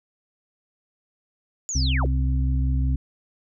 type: linear sweep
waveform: sine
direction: down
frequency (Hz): 7110 to 244.2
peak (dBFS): -26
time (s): 1.69-2.06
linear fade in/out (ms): 0
type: harmonic tone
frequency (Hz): 65.3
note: C2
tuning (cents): -3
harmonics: 1 / 2 / 4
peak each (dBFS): -20 / -26 / -32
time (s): 1.75-2.96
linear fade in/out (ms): 5
effects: none